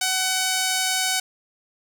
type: tone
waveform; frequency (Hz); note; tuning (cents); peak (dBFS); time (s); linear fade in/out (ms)
5% pulse; 751; F#5; +26; -9; 0.01-1.2; 5
effects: none